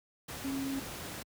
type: tone in noise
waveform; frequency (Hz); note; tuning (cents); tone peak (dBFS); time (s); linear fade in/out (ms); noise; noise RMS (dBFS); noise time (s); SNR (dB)
sine; 271.5; C#4; -36; -33; 0.44-0.8; 10; pink; -42; 0.28-1.23; +6
effects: high-pass 60 Hz 12 dB/octave